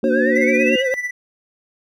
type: chord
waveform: sine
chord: Bb augmented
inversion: none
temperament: equal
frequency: 233.1 / 293.7 / 370 Hz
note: Bb3 / D4 / F#4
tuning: 0 / 0 / 0 cents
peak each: -19 / -22 / -21 dBFS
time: 0.03-0.76 s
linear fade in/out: 5 ms
type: tone with vibrato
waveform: triangle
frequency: 523.3 Hz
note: C5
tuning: in tune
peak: -16 dBFS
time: 0.04-0.94 s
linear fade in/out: 0 ms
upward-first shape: sine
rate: 9.1 Hz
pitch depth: 61 cents each way
type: linear sweep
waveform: sine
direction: up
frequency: 1480 to 2960 Hz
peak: -20 dBFS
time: 0.1-0.84 s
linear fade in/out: 50 ms
type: tone with tremolo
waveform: triangle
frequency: 1975.5 Hz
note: B6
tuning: in tune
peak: -17 dBFS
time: 0.35-1.11 s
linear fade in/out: 10 ms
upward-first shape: sine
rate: 16 Hz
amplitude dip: 70%
effects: none